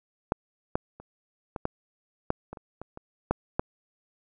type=clicks; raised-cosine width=1 ms; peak=-9 / -11 / -30 / -19 / -13 / -10 / -24 / -28 / -24 / -26 / -9 / -10 dBFS; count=12; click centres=0.321 / 0.755 / 1 / 1.562 / 1.654 / 2.304 / 2.53 / 2.572 / 2.816 / 2.974 / 3.31 / 3.595 s; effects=none